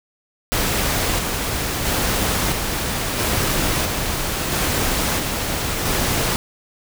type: noise with tremolo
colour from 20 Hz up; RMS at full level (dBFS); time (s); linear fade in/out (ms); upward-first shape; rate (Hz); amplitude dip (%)
pink; -20; 0.52-6.36; 0; square; 0.75; 30
effects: none